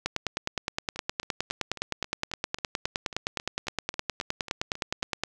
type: two click trains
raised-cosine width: 0.2 ms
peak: -10 / -22 dBFS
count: 51 / 16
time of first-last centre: 0.06-5.236 / 0.96-5.025 s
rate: 9.66 / 3.69 Hz
effects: none